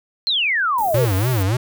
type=exponential sweep; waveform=sine; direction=down; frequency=4278 to 443.7 Hz; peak=-16 dBFS; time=0.27-1.05 s; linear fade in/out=0 ms
type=band-stop noise; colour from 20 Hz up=white; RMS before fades=-31 dBFS; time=0.78-1.43 s; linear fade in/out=5 ms; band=530 to 14000 Hz; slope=12 dB/octave
type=tone with vibrato; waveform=square; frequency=110 Hz; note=A2; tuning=in tune; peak=-17 dBFS; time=0.94-1.57 s; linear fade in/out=5 ms; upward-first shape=sine; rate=3.5 Hz; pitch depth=290 cents each way
effects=none